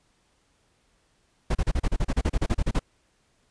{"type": "noise bursts", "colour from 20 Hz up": "brown", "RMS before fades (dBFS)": -22, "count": 16, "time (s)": [1.5, 2.795], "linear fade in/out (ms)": 10, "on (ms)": 50, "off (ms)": 33, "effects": ["pink hiss -67 dBFS RMS until 3.5 s", "resampled to 22050 Hz"]}